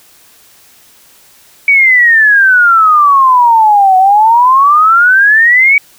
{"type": "exponential two-way sweep", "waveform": "sine", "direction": "down then up", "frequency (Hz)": [2283, 740, 2283], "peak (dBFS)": -3, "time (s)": [1.68, 5.78], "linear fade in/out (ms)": 2, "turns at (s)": 3.97, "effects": ["white hiss -43 dBFS RMS until 5.98 s"]}